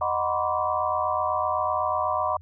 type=tone cluster; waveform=sine; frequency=618 / 738 / 973 / 1041 / 1154 Hz; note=D#5 / F#5 / B5 / C6 / D6; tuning=-12 / -5 / -26 / -9 / -31 cents; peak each=-29 dBFS; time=0.01-2.37 s; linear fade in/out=5 ms; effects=added 86 Hz sine -44 dBFS peak until 2.41 s